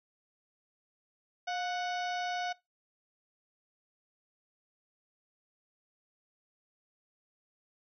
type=harmonic tone with a mistuned harmonic; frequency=740 Hz; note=F#5; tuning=in tune; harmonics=1 / 2 / 3 / 4 / 5 / 6 / 7 / 8; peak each=-34 / -40 / -44 / -46 / -48 / -50 / -51 / -52 dBFS; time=1.47-2.53 s; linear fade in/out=10 ms; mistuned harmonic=1; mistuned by=-64 cents; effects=noise-tail reverb RT60 0.2 s tail -21 dB re dry